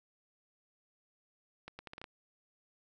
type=accelerating click train; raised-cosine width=0.3 ms; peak=-29 dBFS; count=7; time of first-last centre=1.68-2.042 s; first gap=110 ms; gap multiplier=0.75; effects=none